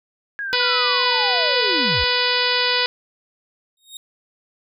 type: linear sweep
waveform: sine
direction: down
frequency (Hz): 1665 to 46.05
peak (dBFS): -24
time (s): 0.39-2.04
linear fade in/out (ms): 0
type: harmonic tone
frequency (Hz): 493.9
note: B4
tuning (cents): 0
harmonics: 1 / 2 / 3 / 4 / 5 / 6 / 7 / 8 / 9 / 10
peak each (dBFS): -26 / -26 / -26 / -26 / -26 / -26 / -26 / -26 / -26 / -26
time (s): 0.53-2.86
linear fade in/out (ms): 0
type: tone with exponential growth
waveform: sawtooth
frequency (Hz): 3729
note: A#7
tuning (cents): 0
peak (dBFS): -27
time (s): 3.77-3.97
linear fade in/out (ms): 2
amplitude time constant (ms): 43
effects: none